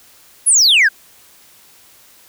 sine exponential sweep, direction down, 11175 to 1500 Hz, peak -5 dBFS, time 0.46-0.89 s, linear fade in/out 20 ms, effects tanh soft clip ceiling -7 dBFS + white hiss -47 dBFS RMS until 2.28 s

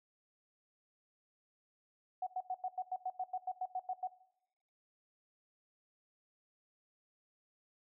sine tone bursts, 740 Hz, F#5, in tune, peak -34 dBFS, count 14, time 2.22-4.074 s, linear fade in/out 5 ms, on 47 ms, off 92 ms, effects noise-tail reverb RT60 0.8 s tail -18 dB re dry

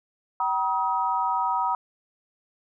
sine tone cluster, 765 / 957 / 1265 Hz, G5 / A#5 / D#6, -42 / +45 / +28 cents, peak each -29 / -24 / -28 dBFS, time 0.4-1.75 s, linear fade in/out 2 ms, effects none

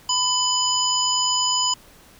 harmonic tone, 999 Hz, B5, 20 cents sharp, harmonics 1 / 3 / 5 / 7, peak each -24 / -24 / -24 / -24 dBFS, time 0.09-1.74 s, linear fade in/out 5 ms, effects pink hiss -50 dBFS RMS until 2.19 s

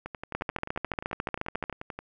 two click trains, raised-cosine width 0.5 ms, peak -21 / -14 dBFS, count 23 / 20, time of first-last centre 0.06-1.99 / 0.35-1.698 s, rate 11.4 / 14.1 Hz, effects none

